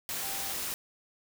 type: tone in noise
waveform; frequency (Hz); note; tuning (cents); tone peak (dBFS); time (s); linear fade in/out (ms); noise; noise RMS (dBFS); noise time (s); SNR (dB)
sine; 784; G5; 0; -44; 0.22-0.52; 0; white; -35; 0.09-0.74; -12
effects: none